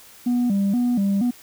sine tone with vibrato, 220 Hz, A3, in tune, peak -15 dBFS, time 0.26-1.31 s, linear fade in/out 10 ms, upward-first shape square, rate 2.1 Hz, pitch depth 180 cents each way, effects tanh soft clip ceiling -16 dBFS + white hiss -47 dBFS RMS until 1.42 s

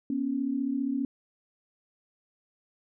sine tone pair together, 242.2 / 277.2 Hz, B3 / C#4, -34 / 0 cents, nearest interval major second, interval 234 cents, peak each -31 / -28 dBFS, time 0.1-1.05 s, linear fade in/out 2 ms, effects none

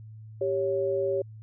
sine tone pair together, 392 / 554.4 Hz, G4 / C#5, 0 / 0 cents, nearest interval tritone, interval 600 cents, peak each -27 / -27 dBFS, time 0.41-1.22 s, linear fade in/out 5 ms, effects added 109 Hz sine -42 dBFS peak until 1.42 s

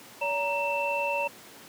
sine tone cluster, 568 / 933 / 2670 Hz, C#5 / A#5 / E7, +42 / +1 / +22 cents, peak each -30 dBFS, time 0.21-1.28 s, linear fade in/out 10 ms, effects pink hiss -48 dBFS RMS until 1.68 s + high-pass 200 Hz 12 dB/octave

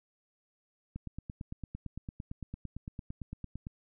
click train, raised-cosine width 5 ms, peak -27 dBFS, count 25, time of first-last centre 0.96-3.669 s, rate 8.86 Hz, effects none

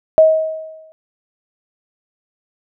sine tone with exponential decay, 634 Hz, D#5, 32 cents sharp, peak -3 dBFS, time 0.18-0.92 s, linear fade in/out 0 ms, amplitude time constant 160 ms, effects none

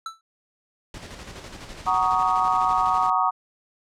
square tone with exponential decay, 1324 Hz, E6, 7 cents sharp, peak -27 dBFS, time 0.06-0.21 s, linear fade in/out 2 ms, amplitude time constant 31 ms
pink noise with tremolo, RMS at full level -38 dBFS, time 0.94-3.1 s, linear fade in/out 2 ms, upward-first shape square, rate 12 Hz, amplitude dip 40%
sine chord, D# minor seventh, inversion first, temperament just, 746.7 / 933.4 / 1120.1 / 1244.5 Hz, F#5 / A#5 / C#6 / D#6, +16 / +2 / +18 / 0 cents, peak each -24 dBFS, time 1.86-3.31 s, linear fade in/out 20 ms
effects low-pass 7000 Hz 12 dB/octave

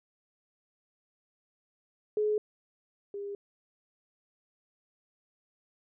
sine tone pair in turn, 423.6 / 403.3 Hz, G#4 / G4, +34 / +49 cents, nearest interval minor second, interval 85 cents, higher first, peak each -25 / -35 dBFS, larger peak first, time 2.17-2.38 / 3.14-3.35 s, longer neither, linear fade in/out 2 ms, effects none

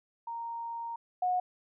sine tone pair in turn, 929 / 727.8 Hz, A#5 / F#5, -6 / -29 cents, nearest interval major third, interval 423 cents, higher first, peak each -35 / -26 dBFS, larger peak second, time 0.27-0.96 / 1.22-1.4 s, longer first, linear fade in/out 5 ms, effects none

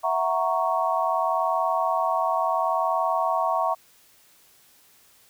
sine chord, F# dominant seventh, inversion third, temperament equal, 659.3 / 740 / 932.3 / 1108.7 Hz, E5 / F#5 / A#5 / C#6, 0 / 0 / 0 / 0 cents, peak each -26 / -27 / -27 / -26 dBFS, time 0.03-3.75 s, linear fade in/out 20 ms, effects white hiss -57 dBFS RMS until 5.29 s

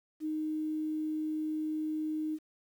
sine tone with quantisation, 309.9 Hz, D#4, 7 cents flat, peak -31 dBFS, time 0.2-2.39 s, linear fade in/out 50 ms, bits 10, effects none

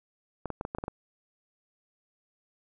clicks, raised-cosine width 1 ms, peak -19 dBFS, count 8, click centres 0.457 / 0.503 / 0.611 / 0.651 / 0.749 / 0.785 / 0.839 / 0.881 s, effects none

